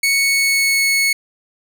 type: tone with pitch glide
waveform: sawtooth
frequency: 2217 to 2200 Hz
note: C#7 to C#7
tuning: 0 to -14 cents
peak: -10 dBFS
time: 0.03-1.13 s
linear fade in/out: 5 ms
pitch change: -14 cents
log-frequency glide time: 0.14-0.87 s
effects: none